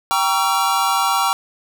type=chord; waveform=square; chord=G diminished seventh; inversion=none; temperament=just; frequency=784 / 940.8 / 1128.9 / 1354.7 Hz; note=G5 / Bb5 / Db6 / Fb6; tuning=0 / +16 / +31 / +47 cents; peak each=-22 dBFS; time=0.11-1.33 s; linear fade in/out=0 ms; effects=none